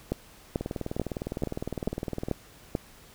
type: two click trains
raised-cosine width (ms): 2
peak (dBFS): -13 / -18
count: 7 / 34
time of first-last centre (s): 0.12-2.752 / 0.61-2.285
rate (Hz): 2.28 / 19.7
effects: pink hiss -53 dBFS RMS until 3.14 s